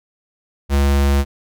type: tone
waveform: square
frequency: 69.9 Hz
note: C#2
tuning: 15 cents sharp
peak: -13 dBFS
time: 0.69-1.25 s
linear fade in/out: 50 ms
effects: none